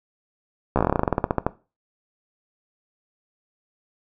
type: slowing click train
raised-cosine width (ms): 1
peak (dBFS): -5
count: 19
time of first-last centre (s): 0.76-1.466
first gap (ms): 14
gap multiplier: 1.11
effects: noise-tail reverb RT60 0.3 s tail -17 dB re dry